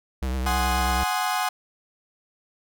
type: tone with vibrato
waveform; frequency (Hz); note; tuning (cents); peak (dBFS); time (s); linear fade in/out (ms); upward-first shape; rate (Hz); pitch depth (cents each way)
square; 64.6; C2; -21; -25; 0.22-1.04; 5; triangle; 9.3; 62
type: chord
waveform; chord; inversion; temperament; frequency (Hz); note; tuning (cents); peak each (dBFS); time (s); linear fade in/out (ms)
35% pulse; Ab dominant seventh; third; equal; 740 / 830.6 / 1046.5 / 1244.5; Gb5 / Ab5 / C6 / Eb6; 0 / 0 / 0 / 0; -25 / -27 / -28 / -29; 0.46-1.49; 5
effects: none